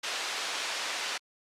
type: band-pass noise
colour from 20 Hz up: white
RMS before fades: -34 dBFS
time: 0.03-1.18 s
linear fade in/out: 10 ms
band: 540 to 4600 Hz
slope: 12 dB/octave
effects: low-pass 10000 Hz 12 dB/octave + Opus 48 kbps